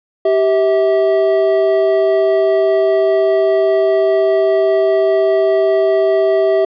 triangle tone pair together, 389.5 / 647.5 Hz, G4 / E5, -11 / -31 cents, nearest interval major sixth, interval 880 cents, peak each -11 dBFS, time 0.25-6.65 s, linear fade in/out 5 ms, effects resampled to 11025 Hz

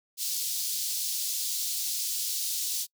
pink high-pass noise, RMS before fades -31 dBFS, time 0.17-2.87 s, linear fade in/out 50 ms, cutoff 4100 Hz, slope 24 dB/octave, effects noise-tail reverb RT60 0.1 s tail -26 dB re dry

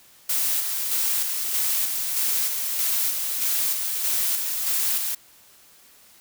blue noise with tremolo, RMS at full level -23 dBFS, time 0.29-5.15 s, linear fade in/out 5 ms, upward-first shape square, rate 1.6 Hz, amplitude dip 35%, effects white hiss -53 dBFS RMS until 6.2 s

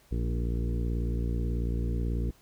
harmonic tone with a mistuned harmonic, 58.27 Hz, A#1, in tune, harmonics 1 / 2 / 3 / 4 / 5 / 6 / 7 / 8, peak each -28 / -34 / -38 / -40 / -42 / -44 / -45 / -46 dBFS, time 0.11-2.31 s, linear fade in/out 10 ms, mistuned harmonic 5, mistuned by +15 cents, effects pink hiss -61 dBFS RMS until 2.41 s

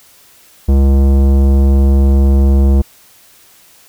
sine tone with tanh clipping, 68.3 Hz, C#2, 25 cents flat, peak -8 dBFS, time 0.68-2.82 s, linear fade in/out 10 ms, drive 16 dB, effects white hiss -45 dBFS RMS until 3.88 s

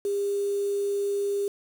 sine tone with quantisation, 402.7 Hz, G4, 47 cents sharp, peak -24 dBFS, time 0.05-1.48 s, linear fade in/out 2 ms, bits 7, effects none

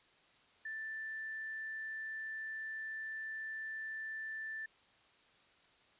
sine tone, 1766 Hz, A6, 6 cents sharp, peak -40 dBFS, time 0.65-4.66 s, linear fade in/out 5 ms, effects white hiss -67 dBFS RMS until 5.99 s + resampled to 8000 Hz

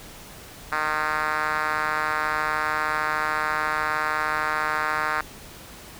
5% pulse tone with band-pass filter, 153.6 Hz, D#3, 22 cents flat, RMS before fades -25 dBFS, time 0.72-5.21 s, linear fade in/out 2 ms, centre 1400 Hz, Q 1.6, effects pink hiss -43 dBFS RMS until 5.99 s

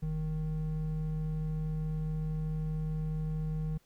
triangle tone pair together, 43.8 / 156.1 Hz, F1 / D#3, +6 / +6 cents, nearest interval octave + minor seventh, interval 2200 cents, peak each -35 / -30 dBFS, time 0.02-3.78 s, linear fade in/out 10 ms, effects pink hiss -69 dBFS RMS until 3.85 s

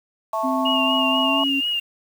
harmonic tone, 220 Hz, A3, in tune, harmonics 3 / 4 / 5, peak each -25 / -26 / -25 dBFS, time 0.33-1.44 s, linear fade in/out 5 ms
sine tone with pitch glide, 261.6 to 275.1 Hz, C4 to C#4, 0 to -13 cents, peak -22 dBFS, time 0.43-1.61 s, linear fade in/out 20 ms, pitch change +87 cents, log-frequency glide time 1.23-1.35 s
sine tone with vibrato, 2837 Hz, F7, 27 cents sharp, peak -20 dBFS, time 0.65-1.8 s, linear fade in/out 10 ms, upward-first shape sine, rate 4.1 Hz, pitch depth 39 cents each way
effects 7-bit

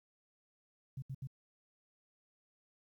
sine tone bursts, 133.7 Hz, C3, 38 cents sharp, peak -39 dBFS, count 3, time 0.97-1.272 s, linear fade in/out 5 ms, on 52 ms, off 73 ms, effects 12-bit

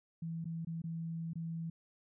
sine tone with dropouts, 164.81 Hz, E3, in tune, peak -37 dBFS, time 0.22-1.7 s, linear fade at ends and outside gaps 5 ms, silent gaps 0.444-0.454 / 0.649-0.67 / 0.819-0.839 / 1.334-1.355 s, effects none

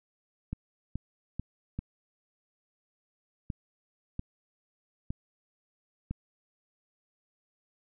clicks, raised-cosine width 5 ms, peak -21 dBFS, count 8, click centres 0.53 / 0.956 / 1.396 / 1.79 / 3.502 / 4.194 / 5.105 / 6.11 s, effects none

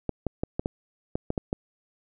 clicks, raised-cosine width 2 ms, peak -13 dBFS, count 9, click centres 0.093 / 0.267 / 0.435 / 0.595 / 0.659 / 1.155 / 1.304 / 1.378 / 1.529 s, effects none

